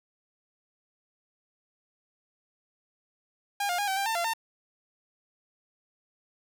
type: tone with pitch steps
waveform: sawtooth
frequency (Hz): 809 / 708 / 816 / 769 / 792 / 899 / 687 / 905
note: G#5 / F5 / G#5 / G5 / G5 / A5 / F5 / A5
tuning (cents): -46 / +23 / -31 / -33 / +18 / +37 / -29 / +48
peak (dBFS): -23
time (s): 3.6-4.336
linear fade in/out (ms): 5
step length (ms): 92
effects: none